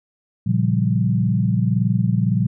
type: chord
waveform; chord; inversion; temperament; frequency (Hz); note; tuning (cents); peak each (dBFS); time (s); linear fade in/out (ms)
sine; G half-diminished seventh; first; equal; 116.54 / 138.59 / 174.61 / 196; Bb2 / Db3 / F3 / G3; 0 / 0 / 0 / 0; -19 / -24 / -21 / -22; 0.46-2.47; 10
effects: none